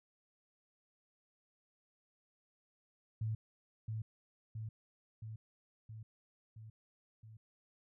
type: tone with echo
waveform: sine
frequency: 110 Hz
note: A2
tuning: in tune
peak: -34 dBFS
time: 3.21-3.35 s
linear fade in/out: 5 ms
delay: 670 ms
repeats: 6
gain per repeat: -3 dB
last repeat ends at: 7.37 s
effects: none